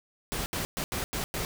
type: noise bursts at uneven times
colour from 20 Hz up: pink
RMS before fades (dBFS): -32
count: 6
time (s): 0.32-0.46 / 0.53-0.65 / 0.77-0.84 / 0.92-1.04 / 1.13-1.24 / 1.34-1.45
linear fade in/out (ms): 0
effects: none

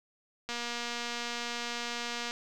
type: click train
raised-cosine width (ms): 0.2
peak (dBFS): -19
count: 434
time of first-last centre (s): 0.49-2.309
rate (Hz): 238
effects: none

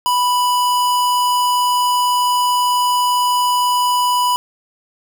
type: tone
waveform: square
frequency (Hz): 987.8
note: B5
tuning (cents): 0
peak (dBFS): -14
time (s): 0.06-4.36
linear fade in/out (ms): 0
effects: none

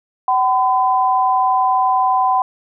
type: tone pair together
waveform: sine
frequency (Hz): 760 / 1011.6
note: F#5 / B5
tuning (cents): +46 / +41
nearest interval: perfect fourth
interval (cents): 495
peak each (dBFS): -15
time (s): 0.28-2.42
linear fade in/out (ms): 2
effects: none

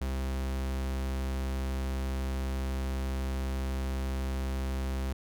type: tone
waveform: 45% pulse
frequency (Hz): 66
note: C2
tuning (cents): +16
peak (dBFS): -30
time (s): 0.01-5.13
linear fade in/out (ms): 5
effects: none

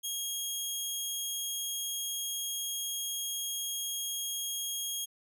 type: tone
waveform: 15% pulse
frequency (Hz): 3268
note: G#7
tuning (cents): -29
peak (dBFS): -26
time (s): 0.03-5.06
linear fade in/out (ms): 20
effects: none

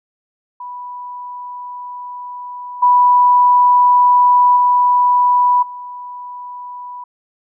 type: tone with level steps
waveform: sine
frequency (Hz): 985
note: B5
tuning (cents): -5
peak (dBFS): -26 / -7 / -9 / -27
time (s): 0.6-7.04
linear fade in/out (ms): 5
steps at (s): 2.82 / 4.56 / 5.62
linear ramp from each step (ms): 10
effects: none

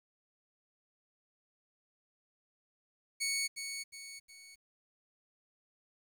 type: tone with echo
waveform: 15% pulse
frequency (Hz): 2223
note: C#7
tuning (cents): +4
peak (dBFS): -25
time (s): 3.2-3.48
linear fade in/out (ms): 20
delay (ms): 360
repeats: 3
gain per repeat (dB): -7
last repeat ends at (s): 4.56
effects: 11-bit

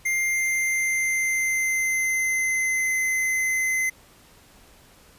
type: tone with pitch glide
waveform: square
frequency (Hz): 2100 to 2053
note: C7 to C7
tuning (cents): +6 to -33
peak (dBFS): -22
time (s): 0.05-3.9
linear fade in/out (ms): 10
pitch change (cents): -39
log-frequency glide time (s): 0.29-2.95
effects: pink hiss -53 dBFS RMS until 5.18 s + resampled to 32000 Hz

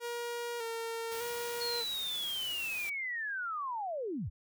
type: tone with vibrato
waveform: sawtooth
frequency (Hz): 466.2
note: A#4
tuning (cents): 0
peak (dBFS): -32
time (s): 0-1.85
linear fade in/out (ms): 50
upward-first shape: square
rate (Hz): 0.83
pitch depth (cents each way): 33
type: noise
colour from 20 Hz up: white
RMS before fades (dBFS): -45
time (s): 1.11-2.9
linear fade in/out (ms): 10
type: linear sweep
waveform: sine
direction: down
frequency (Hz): 4352 to 55.9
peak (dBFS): -34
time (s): 1.6-4.3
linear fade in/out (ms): 20
effects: none

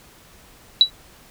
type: tone with exponential decay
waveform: sine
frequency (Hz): 3923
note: B7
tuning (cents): -12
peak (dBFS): -4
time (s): 0.81-0.9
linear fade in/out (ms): 1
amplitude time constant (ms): 19
effects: pink hiss -49 dBFS RMS until 1.3 s

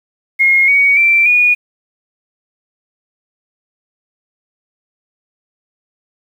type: tone with pitch steps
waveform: sine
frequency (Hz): 2149 / 2245 / 2346 / 2452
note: C7 / C#7 / D7 / D#7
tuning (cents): +46 / +21 / -2 / -26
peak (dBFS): -7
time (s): 0.39-1.55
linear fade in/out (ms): 20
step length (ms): 290
effects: 7-bit

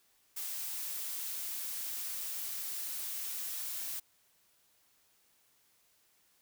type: noise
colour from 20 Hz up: blue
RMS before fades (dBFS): -39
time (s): 0.36-4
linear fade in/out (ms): 10
effects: white hiss -70 dBFS RMS until 6.41 s

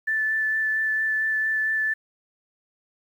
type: tone with vibrato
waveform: sine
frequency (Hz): 1754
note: A6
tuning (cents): -6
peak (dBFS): -21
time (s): 0.07-1.94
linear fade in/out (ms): 10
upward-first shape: sine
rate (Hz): 4.4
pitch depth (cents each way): 10
effects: 9-bit

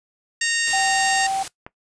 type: harmonic tone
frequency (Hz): 925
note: A#5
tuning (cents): -14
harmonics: 2 / 3 / 4 / 5 / 6 / 7 / 8 / 9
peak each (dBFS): -23 / -26 / -31 / -29 / -32 / -33 / -28 / -32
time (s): 0.41-1.27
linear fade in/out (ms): 5
type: noise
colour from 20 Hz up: white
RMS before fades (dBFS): -32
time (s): 0.67-1.48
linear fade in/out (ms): 2
type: tone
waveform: sine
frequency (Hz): 775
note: G5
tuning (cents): -20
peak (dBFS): -20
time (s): 0.73-1.43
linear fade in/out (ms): 5
type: click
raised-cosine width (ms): 0.5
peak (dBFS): -20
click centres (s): 1.665
effects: noise-tail reverb RT60 0.1 s tail -19 dB re dry + resampled to 22050 Hz

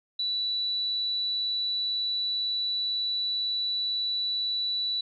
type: tone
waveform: sine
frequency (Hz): 3951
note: B7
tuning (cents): 0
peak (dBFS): -26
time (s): 0.19-5.01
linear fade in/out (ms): 5
effects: none

